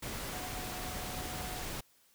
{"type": "tone in noise", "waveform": "sine", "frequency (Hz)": 733, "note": "F#5", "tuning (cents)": -16, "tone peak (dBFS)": -46, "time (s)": [0.32, 1.63], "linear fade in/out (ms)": 10, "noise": "pink", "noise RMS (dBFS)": -40, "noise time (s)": [0.02, 1.81], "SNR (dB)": -9, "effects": ["white hiss -67 dBFS RMS until 2.14 s"]}